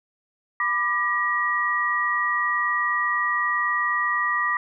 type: tone cluster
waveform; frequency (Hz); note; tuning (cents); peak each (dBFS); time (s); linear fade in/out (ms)
sine; 997 / 1187 / 1906; B5 / D6 / A#6; +16 / +18 / +38; -31 / -24 / -23; 0.6-4.57; 2
effects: none